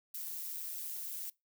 violet noise with amplitude modulation, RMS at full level -39 dBFS, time 0.14-1.3 s, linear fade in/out 5 ms, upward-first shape sine, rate 168 Hz, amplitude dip 55%, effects noise-tail reverb RT60 0.2 s tail -22 dB re dry

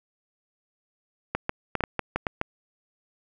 clicks, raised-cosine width 0.5 ms, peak -10 dBFS, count 9, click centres 1.35 / 1.494 / 1.753 / 1.807 / 1.838 / 1.993 / 2.16 / 2.268 / 2.414 s, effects none

